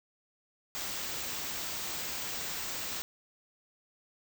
white band-stop noise, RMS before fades -37 dBFS, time 0.75-3.02 s, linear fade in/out 0 ms, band 8500 to 14000 Hz, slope 96 dB/octave, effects none

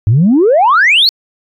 sine exponential sweep, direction up, 98 to 4553 Hz, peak -4 dBFS, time 0.07-1.09 s, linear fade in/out 0 ms, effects tanh soft clip ceiling -2 dBFS

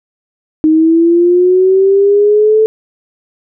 sine linear sweep, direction up, 309.7 to 440 Hz, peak -5 dBFS, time 0.64-2.66 s, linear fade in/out 0 ms, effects none

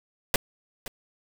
pink noise with echo, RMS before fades -21 dBFS, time 0.34-0.36 s, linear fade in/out 2 ms, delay 520 ms, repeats 1, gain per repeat -15 dB, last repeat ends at 0.88 s, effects none

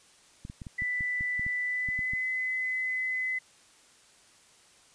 clicks, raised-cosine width 5 ms, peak -28 dBFS, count 12, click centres 0.451 / 0.499 / 0.618 / 0.668 / 0.821 / 1.008 / 1.209 / 1.395 / 1.465 / 1.888 / 1.991 / 2.135 s
sine tone with pitch glide, 1985 to 2024 Hz, B6 to B6, +8 to +42 cents, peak -28 dBFS, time 0.78-3.39 s, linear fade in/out 10 ms, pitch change +34 cents, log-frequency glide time 1.64-2.18 s
effects white hiss -59 dBFS RMS until 4.94 s + resampled to 22050 Hz

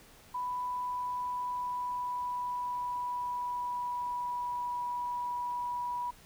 sine tone with pitch glide, 992 to 975.5 Hz, B5 to B5, +7 to -22 cents, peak -32 dBFS, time 0.34-6.11 s, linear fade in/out 10 ms, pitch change -29 cents, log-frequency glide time 0.69-4.85 s, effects pink hiss -57 dBFS RMS until 6.25 s

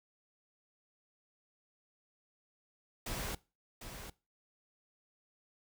pink noise with echo, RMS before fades -39 dBFS, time 3.06-3.35 s, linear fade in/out 5 ms, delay 750 ms, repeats 1, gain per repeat -8 dB, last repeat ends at 4.1 s, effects noise-tail reverb RT60 0.3 s tail -22 dB re dry

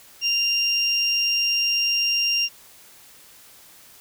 sine tone pair together, 2788 / 5576 Hz, F7 / F8, -4 / -4 cents, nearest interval octave, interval 1200 cents, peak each -20 dBFS, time 0.21-2.49 s, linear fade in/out 50 ms, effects tanh soft clip ceiling -15 dBFS + white hiss -49 dBFS RMS until 4 s

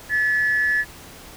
sine tone pair together, 1725.7 / 1937 Hz, A6 / B6, -34 / -34 cents, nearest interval major second, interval 200 cents, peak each -17 / -25 dBFS, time 0.09-0.85 s, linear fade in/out 50 ms, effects tanh soft clip ceiling -11 dBFS + pink hiss -42 dBFS RMS until 1.36 s

